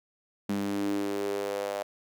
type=tone with high-pass filter sweep; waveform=sawtooth; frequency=100.4 Hz; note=G2; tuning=42 cents sharp; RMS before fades=-31 dBFS; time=0.49-1.83 s; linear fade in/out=5 ms; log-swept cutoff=220 to 600 Hz; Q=4.8; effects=none